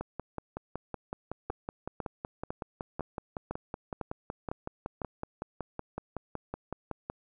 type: two click trains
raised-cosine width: 1 ms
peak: -21 / -20 dBFS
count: 39 / 8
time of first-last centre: 0.01-7.1 / 1.5-5.018 s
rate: 5.36 / 1.99 Hz
effects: none